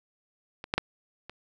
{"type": "clicks", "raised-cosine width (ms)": 0.3, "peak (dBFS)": [-22, -10, -8, -25], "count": 4, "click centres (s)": [0.641, 0.739, 0.78, 1.296], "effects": []}